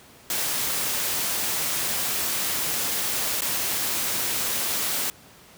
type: noise with dropouts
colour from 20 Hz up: white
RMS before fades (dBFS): -26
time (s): 0.3-5.1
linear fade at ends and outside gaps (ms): 1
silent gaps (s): 3.408-3.419
effects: pink hiss -50 dBFS RMS until 5.57 s + high-pass 80 Hz 12 dB/octave